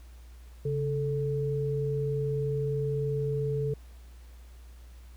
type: tone pair together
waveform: sine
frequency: 139.09 / 438.4 Hz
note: C#3 / A4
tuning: +6 / -6 cents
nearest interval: octave + minor sixth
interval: 1988 cents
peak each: -29 / -30 dBFS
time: 0.65-3.74 s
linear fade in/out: 5 ms
effects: added 60 Hz sine -46 dBFS peak until 5.16 s + pink hiss -61 dBFS RMS until 5.16 s